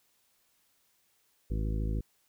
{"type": "harmonic tone", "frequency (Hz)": 53.4, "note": "G#1", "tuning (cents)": 49, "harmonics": [1, 2, 3, 4, 5, 6, 7, 9], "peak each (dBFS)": [-30, -36, -40, -42, -44, -46, -47, -49], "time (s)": [1.5, 2.01], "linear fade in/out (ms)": 10, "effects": ["white hiss -71 dBFS RMS until 2.28 s"]}